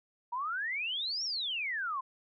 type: exponential two-way sweep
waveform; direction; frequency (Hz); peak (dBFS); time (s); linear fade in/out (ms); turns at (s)
sine; up then down; 932.3 to 5680 to 1015; -32; 0.32-2.01; 10; 1.24
effects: none